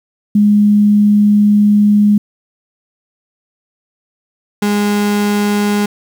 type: tone pair in turn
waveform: sine / 35% pulse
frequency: 207.3 / 206.1 Hz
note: G#3 / G#3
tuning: -3 / -13 cents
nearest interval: unison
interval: 10 cents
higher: first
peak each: -6 / -10 dBFS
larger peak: first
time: 0.35-2.18 / 4.62-5.86 s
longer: first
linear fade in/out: 5 ms
effects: 7-bit